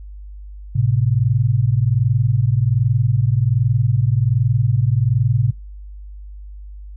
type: tone pair together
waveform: sine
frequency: 108.9 / 130.18 Hz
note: A2 / C3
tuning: -17 / -8 cents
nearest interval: minor third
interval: 309 cents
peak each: -16 dBFS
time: 0.75-5.51 s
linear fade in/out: 10 ms
effects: noise-tail reverb RT60 0.2 s tail -26 dB re dry + added 50 Hz sine -32 dBFS peak until 6.96 s